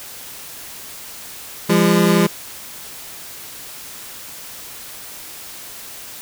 25% pulse tone pair together, 171.51 / 202.9 Hz, F3 / G#3, -31 / -40 cents, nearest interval minor third, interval 291 cents, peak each -11 dBFS, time 1.69-2.27 s, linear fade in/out 10 ms, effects white hiss -35 dBFS RMS until 6.21 s

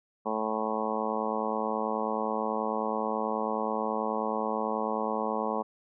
harmonic tone, 109.3 Hz, A2, 11 cents flat, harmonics 2 / 3 / 4 / 5 / 6 / 7 / 8 / 9 / 10, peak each -35 / -41 / -35 / -35 / -39 / -36 / -37 / -36 / -37 dBFS, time 0.25-5.63 s, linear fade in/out 20 ms, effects none

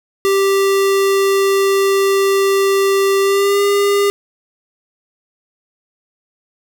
square tone with pitch glide, 392 to 403.3 Hz, G4 to G4, 0 to +49 cents, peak -12 dBFS, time 0.25-4.1 s, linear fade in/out 0 ms, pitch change +49 cents, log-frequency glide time 3.21-3.62 s, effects none

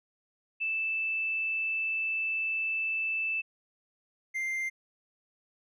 sine / triangle tone pair in turn, 2639 / 2095 Hz, E7 / C7, +1 / +2 cents, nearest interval major third, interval 399 cents, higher first, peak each -28 / -28 dBFS, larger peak neither, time 0.6-3.42 / 4.34-4.7 s, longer first, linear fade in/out 20 ms, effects none

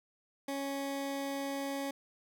20% pulse tone, 276.9 Hz, C#4, 2 cents flat, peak -30 dBFS, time 0.48-1.91 s, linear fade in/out 5 ms, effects none

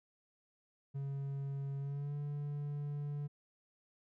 triangle tone with pitch glide, 138.59 to 145.31 Hz, C#3 to D3, 0 to -18 cents, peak -35 dBFS, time 0.94-3.28 s, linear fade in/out 20 ms, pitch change +82 cents, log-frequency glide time 1.79-2.15 s, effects none

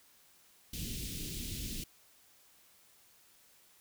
pink band-stop noise, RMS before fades -40 dBFS, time 0.73-1.84 s, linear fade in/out 5 ms, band 330 to 2800 Hz, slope 24 dB/octave, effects white hiss -64 dBFS RMS until 3.8 s

